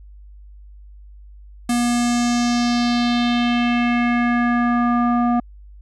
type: tone with low-pass filter sweep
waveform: square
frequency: 240 Hz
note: B3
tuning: 49 cents flat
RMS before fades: -18 dBFS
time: 1.69-5.4 s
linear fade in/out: 5 ms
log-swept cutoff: 9800 to 940 Hz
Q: 2.6
effects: added 50 Hz sine -39 dBFS peak until 5.81 s